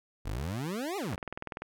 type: exponential two-way sweep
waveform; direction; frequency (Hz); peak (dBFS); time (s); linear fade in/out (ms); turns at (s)
25% pulse; up then down; 42.51 to 424.3 to 77.7; -29; 0.25-1.16; 10; 0.97
type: click train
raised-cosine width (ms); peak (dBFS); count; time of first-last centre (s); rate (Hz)
0.5; -22; 11; 1.13-1.62; 20.4
effects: none